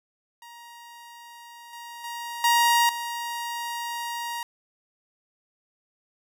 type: tone with level steps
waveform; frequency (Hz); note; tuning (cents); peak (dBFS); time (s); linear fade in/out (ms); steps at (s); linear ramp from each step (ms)
sawtooth; 943; A#5; +20; -40 / -35 / -29 / -14 / -26; 0.42-4.43; 2; 1.73 / 2.04 / 2.44 / 2.89; 2
effects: none